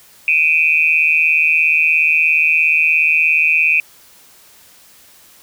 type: tone with amplitude modulation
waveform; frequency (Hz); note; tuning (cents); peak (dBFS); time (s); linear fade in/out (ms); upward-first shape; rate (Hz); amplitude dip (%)
sine; 2489; D#7; 0; -6; 0.28-3.8; 2; sine; 157; 100
effects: white hiss -46 dBFS RMS until 5.42 s